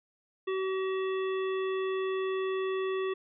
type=harmonic tone; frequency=380 Hz; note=F#4; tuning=46 cents sharp; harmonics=1 / 3 / 5 / 7 / 9; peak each=-29 / -39 / -43 / -46 / -48 dBFS; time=0.47-3.14 s; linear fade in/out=10 ms; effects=none